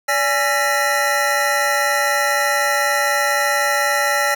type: tone cluster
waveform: square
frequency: 576 / 831 / 1354 / 1844 / 1968 Hz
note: D5 / G#5 / E6 / A#6 / B6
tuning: -34 / +1 / +46 / -19 / -7 cents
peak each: -23 dBFS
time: 0.08-4.35 s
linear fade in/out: 10 ms
effects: none